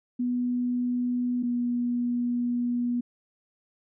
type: tone pair in turn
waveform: sine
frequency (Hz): 245.9 / 242.2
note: B3 / B3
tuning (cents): -7 / -34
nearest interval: unison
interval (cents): 27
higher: first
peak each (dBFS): -24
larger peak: neither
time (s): 0.19-1.43 / 1.43-3.01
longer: second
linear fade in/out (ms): 10
effects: none